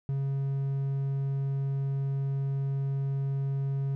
triangle tone, 137.3 Hz, C#3, 16 cents flat, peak -25 dBFS, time 0.09-3.95 s, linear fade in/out 0 ms, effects none

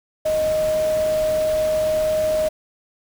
sine tone in noise, 622.3 Hz, D#5, in tune, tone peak -17 dBFS, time 0.25-2.49 s, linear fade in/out 10 ms, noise pink, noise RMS -33 dBFS, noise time 0.25-2.49 s, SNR +13 dB, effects none

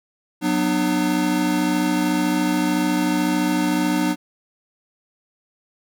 square chord, B minor, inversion second, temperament equal with one note detuned, 185 / 246.9 / 300.7 Hz, F#3 / B3 / D4, 0 / 0 / +41 cents, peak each -25 / -25 / -21 dBFS, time 0.41-4.16 s, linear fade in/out 50 ms, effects none

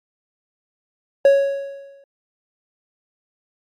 triangle tone with exponential decay, 554.4 Hz, C#5, in tune, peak -5 dBFS, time 1.25-2.04 s, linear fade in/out 2 ms, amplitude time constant 170 ms, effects MP3 96 kbps

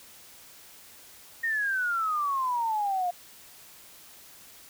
sine exponential sweep, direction down, 1864.7 to 698.5 Hz, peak -25 dBFS, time 1.43-3.11 s, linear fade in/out 10 ms, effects white hiss -51 dBFS RMS until 4.69 s

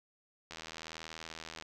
click train, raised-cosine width 0.2 ms, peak -26 dBFS, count 91, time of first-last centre 0.51-1.624 s, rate 80.8 Hz, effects none

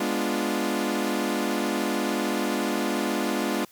sawtooth chord, G# diminished seventh, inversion none, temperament equal, 207.7 / 246.9 / 293.7 / 349.2 Hz, G#3 / B3 / D4 / F4, 0 / 0 / 0 / 0 cents, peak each -26 dBFS, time 0-3.65 s, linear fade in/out 5 ms, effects white hiss -56 dBFS RMS until 3.71 s

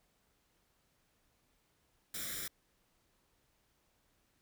white noise with comb filter, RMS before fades -41 dBFS, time 2.14-2.48 s, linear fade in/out 5 ms, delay 0.55 ms, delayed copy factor +0.8, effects pink hiss -75 dBFS RMS until 4.41 s

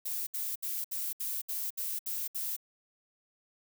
violet noise bursts, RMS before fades -35 dBFS, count 9, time 0.05-2.566 s, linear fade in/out 10 ms, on 220 ms, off 67 ms, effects none

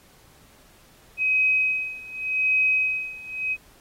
sine tone with tremolo, 2530 Hz, D#7, 28 cents sharp, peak -17 dBFS, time 1.17-3.57 s, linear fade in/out 50 ms, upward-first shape sine, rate 0.86 Hz, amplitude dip 90%, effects pink hiss -55 dBFS RMS until 3.8 s + AAC 48 kbps

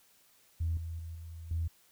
sine tone with level steps, 82.41 Hz, E2, in tune, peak -28 / -36 / -39 / -42 / -29 dBFS, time 0.6-1.68 s, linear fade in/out 10 ms, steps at 0.77 / 0.99 / 1.15 / 1.51 s, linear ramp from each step 2 ms, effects tanh soft clip ceiling -24 dBFS + white hiss -65 dBFS RMS until 1.91 s

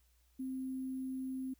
sine tone with sample-and-hold, 261.6 Hz, C4, in tune, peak -37 dBFS, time 0.39-1.54 s, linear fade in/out 10 ms, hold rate 11025 Hz, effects added 60 Hz sine -68 dBFS peak until 1.59 s + white hiss -75 dBFS RMS until 1.59 s

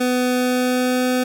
25% pulse tone with pitch glide, 250 to 252.5 Hz, B3 to B3, +21 to +39 cents, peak -13 dBFS, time 0-1.24 s, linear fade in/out 10 ms, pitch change +18 cents, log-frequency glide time 0.27-1.09 s, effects none

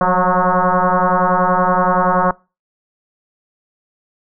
sine tone with frequency modulation, 187.3 Hz, F#3, 21 cents sharp, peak -11 dBFS, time 0.01-2.31 s, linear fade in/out 2 ms, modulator 182 Hz, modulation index 6.4, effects noise-tail reverb RT60 0.3 s tail -24 dB re dry

